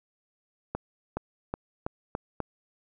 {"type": "accelerating click train", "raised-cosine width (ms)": 1, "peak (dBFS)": -16, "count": 6, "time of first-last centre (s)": [0.75, 2.403], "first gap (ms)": 420, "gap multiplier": 0.88, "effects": []}